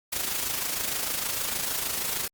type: noise with amplitude modulation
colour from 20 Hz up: white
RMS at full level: -27 dBFS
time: 0.12-2.28 s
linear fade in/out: 10 ms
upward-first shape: sine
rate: 26.5 Hz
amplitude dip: 55%
effects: Opus 48 kbps